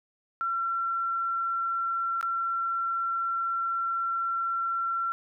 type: tone with dropouts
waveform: sine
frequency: 1358 Hz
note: F6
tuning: 49 cents flat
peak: -26 dBFS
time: 0.41-5.12 s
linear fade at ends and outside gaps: 0 ms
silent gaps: 2.211-2.228 s
effects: none